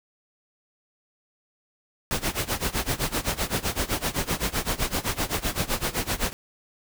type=noise with tremolo; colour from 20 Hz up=pink; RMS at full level=-24 dBFS; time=2.11-6.33 s; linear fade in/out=0 ms; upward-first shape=sine; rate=7.8 Hz; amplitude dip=90%; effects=none